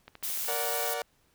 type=click train; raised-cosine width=0.3 ms; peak=-29 dBFS; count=6; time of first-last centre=0.08-0.448 s; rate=13.6 Hz
type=noise; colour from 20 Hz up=blue; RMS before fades=-33 dBFS; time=0.23-0.94 s; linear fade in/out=5 ms
type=chord; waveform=sawtooth; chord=Bb augmented; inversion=none; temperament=equal with one note detuned; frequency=466.2 / 581.6 / 740 Hz; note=Bb4 / D5 / F#5; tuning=0 / -17 / 0 cents; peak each=-32 dBFS; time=0.48-1.02 s; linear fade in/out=2 ms
effects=pink hiss -68 dBFS RMS until 1.34 s